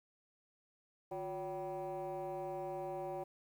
sine tone with frequency modulation, 564 Hz, C#5, 30 cents sharp, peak -37 dBFS, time 1.11-3.24 s, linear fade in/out 10 ms, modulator 205 Hz, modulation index 1.4, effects tanh soft clip ceiling -37 dBFS + 11-bit

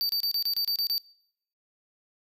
square tone bursts, 4620 Hz, D8, 29 cents flat, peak -25 dBFS, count 9, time 0.01-0.98 s, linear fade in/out 0 ms, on 82 ms, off 29 ms, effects noise-tail reverb RT60 0.7 s tail -24 dB re dry

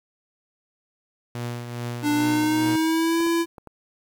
sawtooth tone with tremolo, 120 Hz, B2, 49 cents flat, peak -23 dBFS, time 1.35-2.76 s, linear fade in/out 0 ms, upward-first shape triangle, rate 2.4 Hz, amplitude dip 55%
square tone with pitch glide, 295.5 to 335.5 Hz, D4 to E4, +11 to +31 cents, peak -20 dBFS, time 2.02-3.46 s, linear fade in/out 50 ms, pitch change +220 cents, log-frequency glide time 2.14-3.24 s
clicks, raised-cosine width 1 ms, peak -27 dBFS, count 8, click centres 2.105 / 2.437 / 2.661 / 2.693 / 3.205 / 3.266 / 3.582 / 3.673 s
effects 9-bit

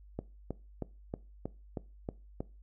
click train, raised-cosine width 2 ms, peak -22 dBFS, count 8, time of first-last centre 0.19-2.405 s, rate 3.16 Hz, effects noise-tail reverb RT60 0.3 s tail -20 dB re dry + added 50 Hz sine -52 dBFS peak until 2.62 s

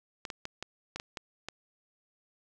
clicks, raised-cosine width 0.2 ms, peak -20 dBFS, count 8, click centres 0.252 / 0.302 / 0.454 / 0.626 / 0.96 / 0.999 / 1.172 / 1.486 s, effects none

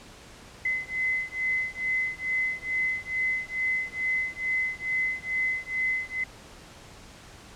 sine beating tone pair, 2038 / 2040.3 Hz, C7 / C7, -46 / -44 cents, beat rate 2.3 Hz, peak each -29 dBFS, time 0.65-6.24 s, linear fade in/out 5 ms, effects pink hiss -48 dBFS RMS until 7.55 s + low-pass 8000 Hz 12 dB/octave

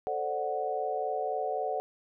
sine chord, D dominant seventh, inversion second, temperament equal, 440 / 523.3 / 587.3 / 740 Hz, A4 / C5 / D5 / F#5, 0 / 0 / 0 / 0 cents, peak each -35 / -37 / -36 / -32 dBFS, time 0.07-1.8 s, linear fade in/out 0 ms, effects none

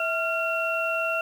sine tone cluster, 654 / 1384 / 2729 Hz, E5 / F6 / F7, -14 / -16 / -41 cents, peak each -28 dBFS, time 0-1.21 s, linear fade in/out 2 ms, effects 8-bit

